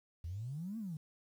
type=exponential two-way sweep; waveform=triangle; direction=up then down; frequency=78.1 to 233.1 to 147.3 Hz; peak=-35 dBFS; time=0.24-0.97 s; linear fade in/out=5 ms; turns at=0.78 s; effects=tanh soft clip ceiling -37 dBFS + 11-bit